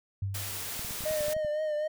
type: tone with exponential decay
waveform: sine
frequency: 98 Hz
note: G2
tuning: in tune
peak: -27 dBFS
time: 0.22-0.91 s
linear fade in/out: 5 ms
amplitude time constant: 150 ms
type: noise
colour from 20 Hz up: white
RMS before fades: -37 dBFS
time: 0.34-1.34 s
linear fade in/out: 10 ms
type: clicks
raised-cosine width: 5 ms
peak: -31 dBFS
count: 10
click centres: 0.794 / 0.848 / 0.909 / 1.007 / 1.038 / 1.11 / 1.208 / 1.283 / 1.366 / 1.448 s
type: tone with vibrato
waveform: triangle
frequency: 610 Hz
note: D#5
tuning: 34 cents flat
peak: -26 dBFS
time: 1.05-1.88 s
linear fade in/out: 10 ms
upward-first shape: triangle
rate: 3.9 Hz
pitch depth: 50 cents each way
effects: none